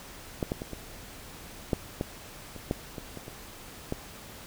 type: clicks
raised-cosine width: 2 ms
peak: -14 / -15 / -21 / -24 / -11 / -15 / -28 / -13 / -23 / -25 / -27 / -16 dBFS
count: 12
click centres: 0.428 / 0.519 / 0.619 / 0.733 / 1.732 / 2.011 / 2.563 / 2.711 / 2.982 / 3.173 / 3.281 / 3.924 s
effects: pink hiss -46 dBFS RMS until 4.46 s